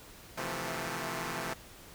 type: chord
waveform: 5% pulse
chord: F major seventh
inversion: second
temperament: equal with one note detuned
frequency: 130.81 / 162.83 / 174.61 / 220 Hz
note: C3 / E3 / F3 / A3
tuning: 0 / -21 / 0 / 0 cents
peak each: -29 dBFS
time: 0.37-1.54 s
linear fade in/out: 10 ms
effects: pink hiss -52 dBFS RMS until 1.94 s